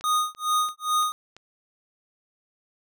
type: click train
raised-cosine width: 0.2 ms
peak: -28 dBFS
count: 5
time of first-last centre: 0.01-1.366 s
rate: 2.95 Hz
type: tone with tremolo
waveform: square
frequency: 1237 Hz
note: D#6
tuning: 10 cents flat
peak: -20 dBFS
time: 0.04-1.12 s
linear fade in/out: 0 ms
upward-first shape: sine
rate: 2.4 Hz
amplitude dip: 100%
effects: none